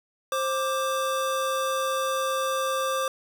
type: tone pair together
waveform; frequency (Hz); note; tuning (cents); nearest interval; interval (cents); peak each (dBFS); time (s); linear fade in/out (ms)
square; 528.4 / 1178; C5 / D6; +17 / +5; octave + major second; 1388; -28; 0.32-3.08; 2
effects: none